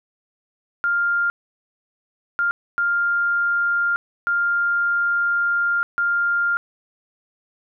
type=tone bursts at uneven times; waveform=sine; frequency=1400 Hz; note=F6; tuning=4 cents sharp; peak=-17 dBFS; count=5; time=0.84-1.3 / 2.39-2.51 / 2.78-3.96 / 4.27-5.83 / 5.98-6.57 s; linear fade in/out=0 ms; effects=none